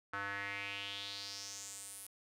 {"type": "tone with band-pass filter sweep", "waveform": "square", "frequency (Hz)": 100, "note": "G2", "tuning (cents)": 35, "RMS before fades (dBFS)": -44, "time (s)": [0.13, 2.07], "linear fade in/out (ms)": 5, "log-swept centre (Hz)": [1400, 11000], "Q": 3.9, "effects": []}